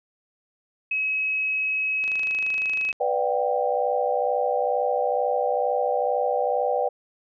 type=tone; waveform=sine; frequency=2559 Hz; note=D#7; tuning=48 cents sharp; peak=-22 dBFS; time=0.91-2.92 s; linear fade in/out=5 ms
type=click train; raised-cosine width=0.2 ms; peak=-22 dBFS; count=24; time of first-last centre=2.04-2.928 s; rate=25.9 Hz
type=chord; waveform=sine; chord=G major seventh; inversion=first; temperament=equal with one note detuned; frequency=493.9 / 587.3 / 721.8 / 784 Hz; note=B4 / D5 / F#5 / G5; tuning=0 / 0 / -43 / 0 cents; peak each=-25 / -26 / -29 / -26 dBFS; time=3-6.89 s; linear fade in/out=10 ms
effects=none